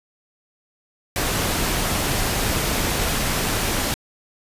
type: noise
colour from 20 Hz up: pink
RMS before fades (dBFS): -22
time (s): 1.16-3.94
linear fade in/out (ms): 0
effects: resampled to 32000 Hz